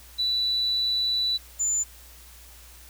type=tone pair in turn; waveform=sine; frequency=3962 / 7059 Hz; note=B7 / A8; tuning=+5 / +5 cents; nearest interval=minor seventh; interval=1000 cents; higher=second; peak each=-22 dBFS; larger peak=neither; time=0.18-1.38 / 1.59-1.84 s; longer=first; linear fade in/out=20 ms; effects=added 60 Hz sine -49 dBFS peak until 2.89 s + white hiss -50 dBFS RMS until 2.89 s